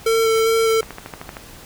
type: tone with vibrato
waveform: square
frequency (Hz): 449.4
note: A4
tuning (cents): +37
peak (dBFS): -15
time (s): 0.06-0.81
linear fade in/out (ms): 5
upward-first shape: square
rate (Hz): 2.5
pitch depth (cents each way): 10
type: click train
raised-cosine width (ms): 0.5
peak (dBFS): -16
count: 8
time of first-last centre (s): 0.83-1.368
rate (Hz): 13
effects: pink hiss -41 dBFS RMS until 1.65 s